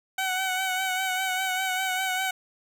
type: tone with vibrato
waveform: 15% pulse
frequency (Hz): 751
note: F#5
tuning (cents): +26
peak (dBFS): -19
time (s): 0.18-2.31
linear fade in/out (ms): 5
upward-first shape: sine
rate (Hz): 5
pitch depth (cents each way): 34
effects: none